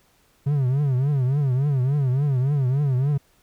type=tone with vibrato; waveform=triangle; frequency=135.8 Hz; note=C#3; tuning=35 cents flat; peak=-16 dBFS; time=0.46-3.18 s; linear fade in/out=10 ms; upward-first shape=triangle; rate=3.5 Hz; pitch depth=180 cents each way; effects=pink hiss -61 dBFS RMS until 3.42 s